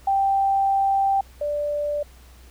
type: tone pair in turn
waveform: sine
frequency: 784 / 587.3 Hz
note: G5 / D5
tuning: 0 / 0 cents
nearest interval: perfect fourth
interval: 500 cents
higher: first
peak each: -17 / -22 dBFS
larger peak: first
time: 0.07-1.21 / 1.41-2.03 s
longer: first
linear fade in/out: 5 ms
effects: added 62 Hz sine -46 dBFS peak until 2.5 s + pink hiss -53 dBFS RMS until 2.5 s